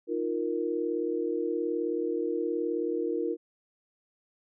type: chord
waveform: sine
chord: Eb suspended second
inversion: none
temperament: just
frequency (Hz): 311.1 / 350 / 466.7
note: Eb4 / F4 / Bb4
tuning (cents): 0 / +4 / +2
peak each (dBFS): -33 / -31 / -31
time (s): 0.07-3.37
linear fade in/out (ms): 50
effects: none